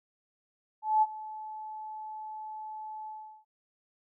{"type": "tone with ADSR envelope", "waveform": "sine", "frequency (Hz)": 864, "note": "A5", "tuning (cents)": -32, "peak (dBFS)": -19, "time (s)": [0.82, 3.45], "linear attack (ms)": 200, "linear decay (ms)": 38, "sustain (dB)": -19, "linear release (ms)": 380, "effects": []}